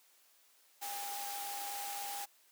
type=tone in noise; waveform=sine; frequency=807 Hz; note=G#5; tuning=50 cents flat; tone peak=-42 dBFS; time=0.81-2.26 s; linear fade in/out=20 ms; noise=white; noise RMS=-43 dBFS; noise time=0.81-2.26 s; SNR=-2 dB; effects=white hiss -67 dBFS RMS until 2.51 s + high-pass 400 Hz 12 dB/octave